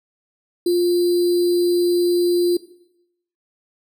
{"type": "tone with sample-and-hold", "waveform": "sine", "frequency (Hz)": 350.4, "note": "F4", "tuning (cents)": 6, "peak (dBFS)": -14, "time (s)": [0.66, 2.57], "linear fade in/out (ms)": 5, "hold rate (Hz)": 4410, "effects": ["noise-tail reverb RT60 0.8 s tail -17 dB re dry"]}